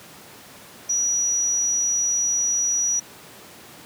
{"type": "tone", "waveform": "sine", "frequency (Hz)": 5830, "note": "F#8", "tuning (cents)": -26, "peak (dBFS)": -19, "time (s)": [0.89, 3], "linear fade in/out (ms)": 10, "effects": ["pink hiss -44 dBFS RMS until 3.85 s", "high-pass 150 Hz 12 dB/octave"]}